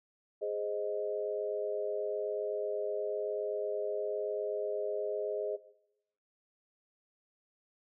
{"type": "chord", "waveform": "sine", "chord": "Ab major", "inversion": "none", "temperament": "equal", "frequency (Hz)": [415.3, 523.3, 622.3], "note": ["Ab4", "C5", "Eb5"], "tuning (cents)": [0, 0, 0], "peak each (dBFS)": [-35, -39, -36], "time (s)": [0.41, 5.57], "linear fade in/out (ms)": 20, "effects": ["noise-tail reverb RT60 0.8 s tail -17 dB re dry"]}